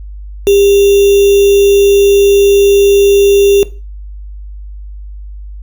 sine tone with sample-and-hold, 400 Hz, G4, 35 cents sharp, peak -4 dBFS, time 0.47-3.63 s, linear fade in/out 0 ms, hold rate 3150 Hz, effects noise-tail reverb RT60 0.3 s tail -17 dB re dry + added 50 Hz sine -24 dBFS peak until 5.62 s

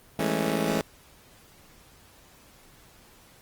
20% pulse chord, A major seventh, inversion second, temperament just, 165 / 206.2 / 220 / 275 Hz, E3 / G#3 / A3 / C#4, +2 / -12 / 0 / -14 cents, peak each -25 dBFS, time 0.19-0.81 s, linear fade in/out 2 ms, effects pink hiss -55 dBFS RMS until 3.41 s + Opus 24 kbps

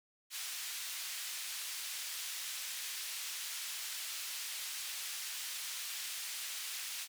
pink band-pass noise, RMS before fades -42 dBFS, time 0.3-7.08 s, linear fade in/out 50 ms, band 2600 to 16000 Hz, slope 12 dB/octave, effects none

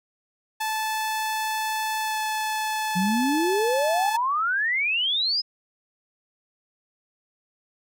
sawtooth tone with pitch glide, 872 to 866 Hz, A5 to A5, -16 to -28 cents, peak -21 dBFS, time 0.6-4.17 s, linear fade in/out 10 ms, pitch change -12 cents, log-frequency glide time 2.02-2.19 s
sine exponential sweep, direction up, 174.61 to 5150 Hz, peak -21 dBFS, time 2.95-5.42 s, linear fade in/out 20 ms
effects none

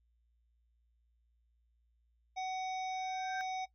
harmonic tone, 750 Hz, F#5, 23 cents sharp, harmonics 1 / 3 / 5 / 7 / 8, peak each -36 / -46 / -51 / -55 / -54 dBFS, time 2.36-3.66 s, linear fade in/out 20 ms
sine tone with exponential growth, 1567 Hz, G6, 1 cent flat, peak -37 dBFS, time 2.9-3.41 s, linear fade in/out 0 ms, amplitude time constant 110 ms
effects noise-tail reverb RT60 0.1 s tail -17 dB re dry + added 58 Hz sine -70 dBFS peak until 3.74 s

